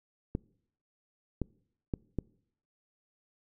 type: clicks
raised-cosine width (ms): 3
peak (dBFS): -18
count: 4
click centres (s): 0.351 / 1.417 / 1.938 / 2.187
effects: noise-tail reverb RT60 0.7 s tail -25 dB re dry